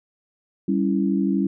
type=chord; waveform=sine; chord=C# diminished; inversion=second; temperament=equal; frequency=196 / 277.2 / 329.6 Hz; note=G3 / C#4 / E4; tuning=0 / 0 / 0 cents; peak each=-21 / -23 / -25 dBFS; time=0.68-1.47 s; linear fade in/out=5 ms; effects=none

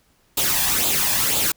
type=noise with flanger; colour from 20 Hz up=white; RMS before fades=-20 dBFS; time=0.37-1.52 s; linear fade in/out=5 ms; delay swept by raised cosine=0.26 to 1.19 ms; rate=2 Hz; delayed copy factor=+0.6; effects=pink hiss -61 dBFS RMS until 1.56 s

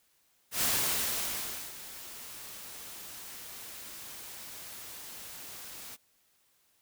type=noise with ADSR envelope; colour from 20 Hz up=white; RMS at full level=-28 dBFS; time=0.51-5.97 s; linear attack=110 ms; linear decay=1100 ms; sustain=-17 dB; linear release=32 ms; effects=white hiss -70 dBFS RMS until 6.81 s

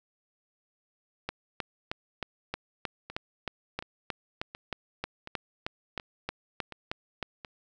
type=two click trains; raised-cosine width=0.3 ms; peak=-24 / -16 dBFS; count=7 / 20; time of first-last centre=3.1-7.448 / 1.29-7.228 s; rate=1.38 / 3.2 Hz; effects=none

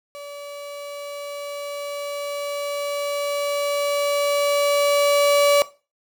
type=tone with level ramp; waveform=35% pulse; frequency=574 Hz; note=D5; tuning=40 cents flat; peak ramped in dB=-32 to -11 dBFS; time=0.15-5.62 s; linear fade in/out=0 ms; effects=noise-tail reverb RT60 0.3 s tail -17 dB re dry

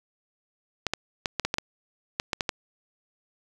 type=clicks; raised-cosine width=0.2 ms; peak=-8 dBFS; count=11; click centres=0.867 / 0.936 / 1.258 / 1.397 / 1.45 / 1.541 / 1.584 / 2.199 / 2.332 / 2.408 / 2.492 s; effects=7-bit

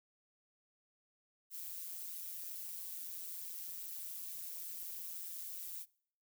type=noise with amplitude modulation; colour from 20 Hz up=violet; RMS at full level=-42 dBFS; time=1.5-5.86 s; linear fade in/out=50 ms; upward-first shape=sine; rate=174 Hz; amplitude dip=75%; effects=noise-tail reverb RT60 0.6 s tail -24 dB re dry

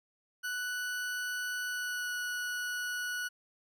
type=tone with pitch glide; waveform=40% pulse; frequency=1482 to 1470.1 Hz; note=F#6 to F#6; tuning=+2 to -12 cents; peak=-33 dBFS; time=0.43-3.29 s; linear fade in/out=20 ms; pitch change=-14 cents; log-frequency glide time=1.67-2.12 s; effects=none

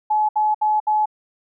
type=tone bursts; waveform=sine; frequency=853 Hz; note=G#5; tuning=46 cents sharp; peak=-15 dBFS; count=4; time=0.1-1.058 s; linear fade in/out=10 ms; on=190 ms; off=66 ms; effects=none

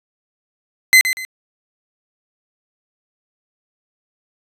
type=tone with echo; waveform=40% pulse; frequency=2048 Hz; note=C7; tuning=38 cents flat; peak=-5 dBFS; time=0.93-1.01 s; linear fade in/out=0 ms; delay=120 ms; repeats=2; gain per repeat=-10 dB; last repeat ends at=1.25 s; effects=resampled to 32000 Hz

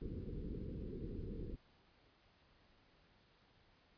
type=low-pass noise; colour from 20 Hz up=pink; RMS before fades=-45 dBFS; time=0.01-1.56 s; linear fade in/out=10 ms; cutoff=490 Hz; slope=96 dB/octave; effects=pink hiss -70 dBFS RMS until 3.97 s + resampled to 11025 Hz

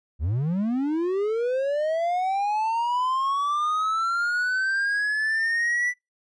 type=linear sweep; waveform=triangle; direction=up; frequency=65.41 to 1975.5 Hz; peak=-20 dBFS; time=0.19-5.94 s; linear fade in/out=50 ms; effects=noise-tail reverb RT60 0.2 s tail -24 dB re dry + resampled to 22050 Hz

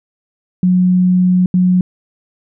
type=tone bursts at uneven times; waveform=sine; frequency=182 Hz; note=F#3; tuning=28 cents flat; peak=-8 dBFS; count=2; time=0.63-1.46 / 1.54-1.81 s; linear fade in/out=2 ms; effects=none

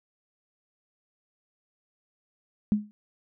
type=tone with exponential decay; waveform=sine; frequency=209.2 Hz; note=G#3; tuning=13 cents sharp; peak=-16 dBFS; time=2.72-2.91 s; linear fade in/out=0 ms; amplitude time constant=41 ms; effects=none

